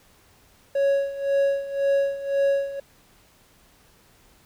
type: tone with tremolo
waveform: triangle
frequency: 555 Hz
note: C#5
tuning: 2 cents sharp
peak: -15 dBFS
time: 0.75-2.8 s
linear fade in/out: 5 ms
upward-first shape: sine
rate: 1.9 Hz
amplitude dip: 80%
effects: pink hiss -57 dBFS RMS until 4.45 s